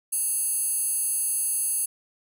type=tone with high-pass filter; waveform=square; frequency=916 Hz; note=A#5; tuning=31 cents flat; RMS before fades=-26 dBFS; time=0.12-1.86 s; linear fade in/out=10 ms; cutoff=10000 Hz; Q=5.2; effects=none